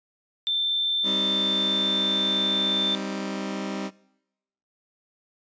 sine tone, 3557 Hz, A7, 18 cents sharp, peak -22 dBFS, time 0.47-2.95 s, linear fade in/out 0 ms
sawtooth chord, C minor, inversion second, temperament just, 196.22 / 261.6 / 314 Hz, G3 / C4 / Eb4, +2 / 0 / +16 cents, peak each -27 / -31 / -31 dBFS, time 1.03-3.91 s, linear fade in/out 50 ms
effects noise-tail reverb RT60 0.9 s tail -23 dB re dry + resampled to 16000 Hz

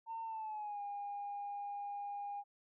sine tone with pitch glide, 906 to 811.8 Hz, A#5 to G#5, -50 to -40 cents, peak -39 dBFS, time 0.06-2.44 s, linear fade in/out 50 ms, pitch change -190 cents, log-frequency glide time 0.24-0.81 s, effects tanh soft clip ceiling -36 dBFS

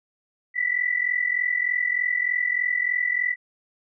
sine tone pair together, 1950.7 / 1994 Hz, B6 / B6, -22 / +16 cents, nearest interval unison, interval 38 cents, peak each -24 / -24 dBFS, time 0.54-3.36 s, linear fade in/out 50 ms, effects none

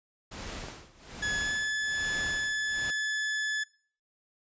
pink noise with tremolo, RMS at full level -39 dBFS, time 0.31-2.91 s, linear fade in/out 10 ms, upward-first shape sine, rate 1.2 Hz, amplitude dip 90%
clicks, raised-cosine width 1 ms, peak -28 dBFS, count 2, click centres 0.638 / 0.685 s
40% pulse tone with pitch glide, 1700 to 1723.7 Hz, G#6 to A6, +40 to -36 cents, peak -27 dBFS, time 1.22-3.64 s, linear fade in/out 10 ms, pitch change +24 cents, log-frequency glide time 1.37-1.52 s
effects noise-tail reverb RT60 0.5 s tail -22 dB re dry + resampled to 16000 Hz

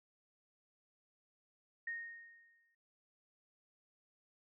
sine tone with exponential decay, 1855 Hz, A#6, 9 cents flat, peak -37 dBFS, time 1.87-2.75 s, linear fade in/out 5 ms, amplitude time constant 190 ms, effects none

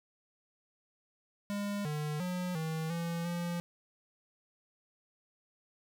square tone with pitch steps, 203.2 / 150.4 / 180.4 / 159.7 / 168.9 / 172.8 Hz, G#3 / D3 / F#3 / D#3 / E3 / F3, -38 / +42 / -44 / +45 / +42 / -18 cents, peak -34 dBFS, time 1.5-3.6 s, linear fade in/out 0 ms, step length 350 ms, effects none

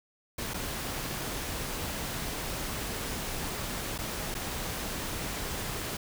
pink noise with dropouts, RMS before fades -35 dBFS, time 0.38-5.97 s, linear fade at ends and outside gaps 5 ms, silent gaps 0.537-0.541 / 3.98-3.986 / 4.343-4.349 s, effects none

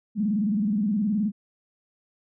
sine tone with vibrato, 207.7 Hz, G#3, in tune, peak -21 dBFS, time 0.15-1.32 s, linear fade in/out 50 ms, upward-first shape square, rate 19 Hz, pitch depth 110 cents each way, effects none

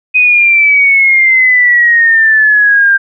sine exponential sweep, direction down, 2511 to 1584 Hz, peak -4 dBFS, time 0.14-2.98 s, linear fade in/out 20 ms, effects none

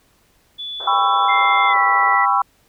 sine tone, 3450 Hz, A7, 35 cents flat, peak -26 dBFS, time 0.58-1.74 s, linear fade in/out 20 ms
pink band-pass noise, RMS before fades -35 dBFS, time 0.8-2.15 s, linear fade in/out 2 ms, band 410 to 1400 Hz, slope 48 dB/octave
sine chord, C# half-diminished seventh, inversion second, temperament just, 798.3 / 997.9 / 1108.7 / 1330.5 Hz, G5 / B5 / C#6 / E6, +31 / +18 / 0 / +16 cents, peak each -19 dBFS, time 0.87-2.42 s, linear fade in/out 5 ms
sine tone with pitch glide, 2093 to 1964.2 Hz, C7 to B6, 0 to -10 cents, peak -18 dBFS, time 1.28-2.26 s, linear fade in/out 20 ms, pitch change -110 cents, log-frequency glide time 1.67-1.78 s
effects pink hiss -58 dBFS RMS until 2.68 s

